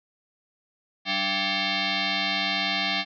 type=tone with frequency modulation; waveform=sine; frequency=680 Hz; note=F5; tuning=46 cents flat; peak=-23 dBFS; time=1.05-3.05 s; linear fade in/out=50 ms; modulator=487 Hz; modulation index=7.8; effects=none